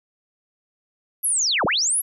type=linear two-way sweep; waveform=sine; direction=down then up; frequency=11760 to 110 to 11760 Hz; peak=-18 dBFS; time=1.23-2.02 s; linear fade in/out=20 ms; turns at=1.65 s; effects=none